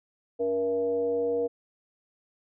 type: tone with frequency modulation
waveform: sine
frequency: 474.9 Hz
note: A#4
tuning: 32 cents sharp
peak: -24 dBFS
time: 0.39-1.48 s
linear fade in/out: 20 ms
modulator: 191 Hz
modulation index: 0.54
effects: none